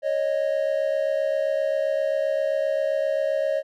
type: tone pair together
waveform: triangle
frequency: 552.4 / 620 Hz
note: C#5 / D#5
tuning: -6 / -6 cents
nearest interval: major second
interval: 200 cents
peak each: -22 dBFS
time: 0.02-3.63 s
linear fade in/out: 50 ms
effects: none